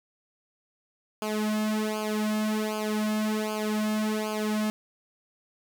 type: tone with flanger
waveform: sawtooth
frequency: 214.3 Hz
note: A3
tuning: 45 cents flat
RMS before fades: -28 dBFS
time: 1.22-4.7 s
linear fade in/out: 0 ms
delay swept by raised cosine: 0.52 to 2.62 ms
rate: 1.3 Hz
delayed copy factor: -0.95
effects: none